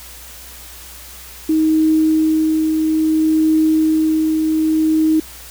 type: tone with tremolo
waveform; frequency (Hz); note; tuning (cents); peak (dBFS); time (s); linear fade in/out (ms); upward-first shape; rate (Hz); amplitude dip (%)
sine; 314.8; D#4; +20; -10; 1.49-5.2; 5; triangle; 0.6; 35
effects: added 60 Hz sine -41 dBFS peak until 5.5 s + white hiss -37 dBFS RMS until 5.5 s